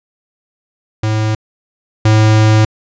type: tone pair in turn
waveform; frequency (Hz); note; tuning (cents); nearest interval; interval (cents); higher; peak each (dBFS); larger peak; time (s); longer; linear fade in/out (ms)
square; 108.6 / 108.6; A2 / A2; -22 / -22; unison; 0; neither; -13 / -7; second; 1.03-1.35 / 2.05-2.65; second; 5
effects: resampled to 16000 Hz